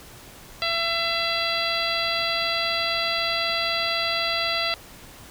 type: harmonic tone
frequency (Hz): 672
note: E5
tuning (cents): +33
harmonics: 1 / 2 / 3 / 4 / 5 / 6 / 7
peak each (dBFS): -30 / -30 / -30 / -30 / -30 / -30 / -30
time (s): 0.62-4.74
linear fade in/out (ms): 0
effects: pink hiss -45 dBFS RMS until 5.3 s